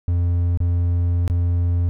triangle tone with dropouts, 87 Hz, F2, 6 cents flat, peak -14 dBFS, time 0.08-1.89 s, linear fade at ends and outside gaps 0 ms, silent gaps 0.574-0.603 / 1.278-1.299 s, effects none

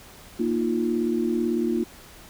sine chord, Bb suspended fourth, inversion none, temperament equal, 233.1 / 311.1 / 349.2 Hz, Bb3 / Eb4 / F4, 0 / 0 / 0 cents, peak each -25 / -28 / -25 dBFS, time 0.39-1.84 s, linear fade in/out 10 ms, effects pink hiss -47 dBFS RMS until 2.29 s

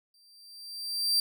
40% pulse tone with exponential growth, 4699 Hz, D8, in tune, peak -20 dBFS, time 0.14-1.2 s, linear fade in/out 2 ms, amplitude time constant 230 ms, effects none

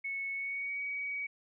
sine tone with pitch glide, 2205 to 2262 Hz, C#7 to C#7, -10 to +34 cents, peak -34 dBFS, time 0.04-1.27 s, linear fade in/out 10 ms, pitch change +44 cents, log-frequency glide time 0.32-0.83 s, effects none

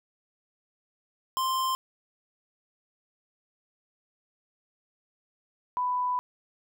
square / sine tone pair in turn, 1046.5 / 993.8 Hz, C6 / B5, 0 / +11 cents, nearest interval minor second, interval 89 cents, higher first, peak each -26 / -25 dBFS, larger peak second, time 1.37-1.75 / 5.77-6.19 s, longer second, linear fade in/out 0 ms, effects none

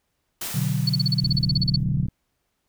white noise with exponential decay, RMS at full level -29 dBFS, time 0.41-1.84 s, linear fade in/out 5 ms, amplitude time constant 310 ms
sine chord, B minor, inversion none, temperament equal, 123.47 / 146.83 / 185 Hz, B2 / D3 / F#3, 0 / 0 / 0 cents, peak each -25 / -24 / -27 dBFS, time 0.54-2.07 s, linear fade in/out 10 ms
sine tone bursts, 4428 Hz, C#8, 3 cents flat, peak -19 dBFS, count 15, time 0.87-1.762 s, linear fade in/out 5 ms, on 24 ms, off 38 ms
click train, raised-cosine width 5 ms, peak -19 dBFS, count 31, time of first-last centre 1.24-2.085 s, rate 35.5 Hz
effects pink hiss -74 dBFS RMS until 2.68 s

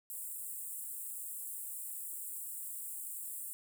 pink high-pass noise, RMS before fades -43 dBFS, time 0.1-3.53 s, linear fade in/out 0 ms, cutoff 7700 Hz, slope 96 dB/octave, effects none

